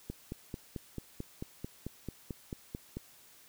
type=click train; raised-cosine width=3 ms; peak=-25 dBFS; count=14; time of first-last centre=0.1-2.97 s; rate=4.53 Hz; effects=white hiss -59 dBFS RMS until 3.48 s